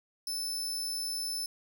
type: tone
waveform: sawtooth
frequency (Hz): 5270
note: E8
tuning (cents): -1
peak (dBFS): -30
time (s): 0.27-1.46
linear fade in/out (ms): 2
effects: 12-bit